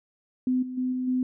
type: tone with level steps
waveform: sine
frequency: 254.3 Hz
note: C4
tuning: 49 cents flat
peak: -21 / -32 / -24 / -26 / -22 dBFS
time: 0.47-1.23 s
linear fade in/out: 2 ms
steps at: 0.62 / 0.77 / 0.92 / 1.07 s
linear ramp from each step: 10 ms
effects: none